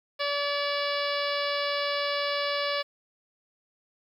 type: harmonic tone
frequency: 574 Hz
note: D5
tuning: 40 cents flat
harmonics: 1 / 2 / 3 / 4 / 5 / 6 / 7 / 8 / 9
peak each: -30 / -33 / -35 / -36 / -37 / -38 / -38 / -39 / -40 dBFS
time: 0.19-2.83 s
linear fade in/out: 20 ms
effects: 10-bit